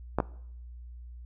clicks, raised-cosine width 1 ms, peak -11 dBFS, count 2, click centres 0.186 / 0.202 s, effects noise-tail reverb RT60 0.7 s tail -21 dB re dry + added 60 Hz sine -42 dBFS peak until 1.25 s

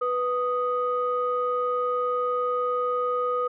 sine tone pair together, 493.9 / 1244.6 Hz, B4 / D#6, 0 / 0 cents, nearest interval octave + major third, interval 1600 cents, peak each -25 dBFS, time 0.01-3.48 s, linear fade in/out 10 ms, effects tanh soft clip ceiling -15 dBFS

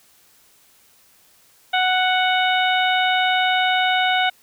harmonic tone, 740 Hz, F#5, in tune, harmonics 1 / 2 / 3 / 4 / 5, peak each -19 / -22 / -24 / -25 / -26 dBFS, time 1.73-4.3 s, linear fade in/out 10 ms, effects white hiss -55 dBFS RMS until 4.42 s

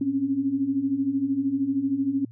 sine beating tone pair, 263.8 / 276.8 Hz, C4 / C#4, +14 / -2 cents, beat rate 13 Hz, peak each -28 / -23 dBFS, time 0.01-2.25 s, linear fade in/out 5 ms, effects added 114 Hz sine -43 dBFS peak until 2.31 s

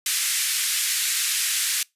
white band-pass noise, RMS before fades -24 dBFS, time 0.06-1.83 s, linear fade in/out 2 ms, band 1700 to 12000 Hz, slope 24 dB/octave, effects noise-tail reverb RT60 0.2 s tail -25 dB re dry + resampled to 32000 Hz

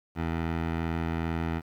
15% pulse tone with low-pass filter, 82.41 Hz, E2, in tune, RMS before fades -30 dBFS, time 0.15-1.62 s, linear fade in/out 50 ms, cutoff 2200 Hz, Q 1.1, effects 9-bit

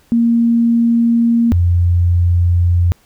sine tone pair in turn, 233.1 / 87.31 Hz, A#3 / F2, 0 / 0 cents, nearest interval octave + perfect fourth, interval 1700 cents, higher first, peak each -9 dBFS, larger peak neither, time 0.12-1.52 / 1.52-2.92 s, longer neither, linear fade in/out 0 ms, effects pink hiss -53 dBFS RMS until 3.05 s

